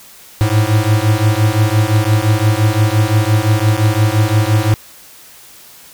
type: beating tone pair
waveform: square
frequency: 104.7 / 110.5 Hz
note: G#2 / A2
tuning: +15 / +8 cents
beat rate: 5.8 Hz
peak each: -14 dBFS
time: 0.41-4.74 s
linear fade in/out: 0 ms
effects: white hiss -40 dBFS RMS until 5.93 s